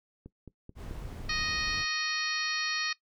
click train, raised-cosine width 3 ms, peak -32 dBFS, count 5, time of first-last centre 0.26-1.128 s, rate 4.61 Hz
brown noise, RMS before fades -40 dBFS, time 0.75-1.86 s, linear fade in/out 50 ms
harmonic tone, 622.3 Hz, D#5, in tune, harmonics 2 / 3 / 4 / 5 / 6 / 7 / 8 / 9, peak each -39 / -35 / -36 / -43 / -42 / -34 / -43 / -41 dBFS, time 1.29-2.93 s, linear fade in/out 5 ms
effects noise-tail reverb RT60 0.1 s tail -18 dB re dry

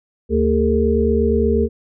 harmonic tone with a mistuned harmonic, 75.6 Hz, D#2, 49 cents flat, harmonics 1 / 3 / 5 / 6, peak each -19 / -19 / -19 / -19 dBFS, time 0.29-1.69 s, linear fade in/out 50 ms, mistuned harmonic 5, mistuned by +120 cents, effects none

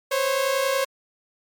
sawtooth tone pair together, 515.4 / 546 Hz, C5 / C#5, -26 / -26 cents, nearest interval minor second, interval 100 cents, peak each -22 / -18 dBFS, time 0.11-0.85 s, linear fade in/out 10 ms, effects MP3 96 kbps

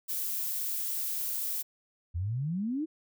violet noise, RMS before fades -33 dBFS, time 0.08-1.63 s, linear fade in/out 20 ms
sine exponential sweep, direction up, 80.3 to 329.6 Hz, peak -29 dBFS, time 2.14-2.86 s, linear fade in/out 20 ms
effects none

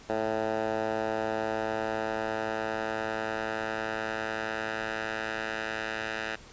10% pulse tone with band-pass filter sweep, 110 Hz, A2, in tune, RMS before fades -32 dBFS, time 0.09-6.36 s, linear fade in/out 10 ms, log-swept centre 720 to 1900 Hz, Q 1.2, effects pink hiss -51 dBFS RMS until 6.52 s + resampled to 16000 Hz

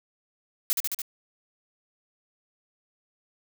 blue noise with echo, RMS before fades -24 dBFS, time 0.7-0.73 s, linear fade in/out 0 ms, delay 72 ms, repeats 4, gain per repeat -2 dB, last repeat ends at 1.018 s, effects none

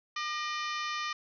harmonic tone with a mistuned harmonic, 602 Hz, D5, 43 cents sharp, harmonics 2 / 3 / 4 / 5 / 6 / 7 / 8 / 9 / 10, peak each -35 / -39 / -41 / -43 / -45 / -46 / -47 / -48 / -49 dBFS, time 0.16-1.13 s, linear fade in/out 5 ms, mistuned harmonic 3, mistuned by +71 cents, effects none

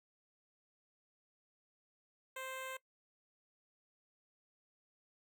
10% pulse tone with notch filter, 523.3 Hz, C5, in tune, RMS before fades -45 dBFS, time 2.36-2.77 s, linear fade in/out 5 ms, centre 4900 Hz, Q 1.4, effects noise-tail reverb RT60 0.1 s tail -19 dB re dry

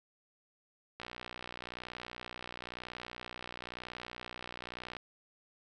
click train, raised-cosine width 0.3 ms, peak -26 dBFS, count 243, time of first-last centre 1-4.967 s, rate 61 Hz, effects none

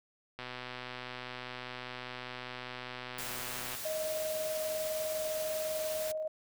click train, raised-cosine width 0.3 ms, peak -25 dBFS, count 421, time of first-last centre 0.39-3.75 s, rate 125 Hz
white noise, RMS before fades -41 dBFS, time 3.18-6.12 s, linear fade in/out 5 ms
sine tone with tremolo, 625 Hz, D#5, 8 cents sharp, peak -32 dBFS, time 3.85-6.28 s, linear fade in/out 5 ms, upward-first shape square, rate 20 Hz, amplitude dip 25%
effects none

